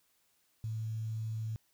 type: tone with quantisation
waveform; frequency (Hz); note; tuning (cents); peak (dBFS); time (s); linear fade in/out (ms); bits
sine; 110.8; A2; +13; -34; 0.64-1.56; 0; 10
effects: white hiss -73 dBFS RMS until 1.73 s